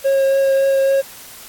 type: tone with vibrato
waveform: triangle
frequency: 543 Hz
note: C#5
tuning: 36 cents flat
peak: -10 dBFS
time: 0.04-1.02 s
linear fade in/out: 20 ms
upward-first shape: triangle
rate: 3.6 Hz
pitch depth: 12 cents each way
effects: white hiss -38 dBFS RMS until 1.48 s + AAC 64 kbps